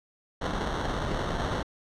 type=noise with sample-and-hold; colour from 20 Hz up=pink; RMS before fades=-30 dBFS; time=0.41-1.63 s; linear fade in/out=10 ms; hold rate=2450 Hz; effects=low-pass 5000 Hz 12 dB/octave